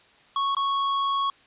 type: tone with dropouts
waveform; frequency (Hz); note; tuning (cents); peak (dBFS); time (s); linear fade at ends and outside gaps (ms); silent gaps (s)
square; 1106; C#6; -4; -23; 0.36-1.3; 2; 0.549-0.567
effects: white hiss -56 dBFS RMS until 1.46 s + resampled to 8000 Hz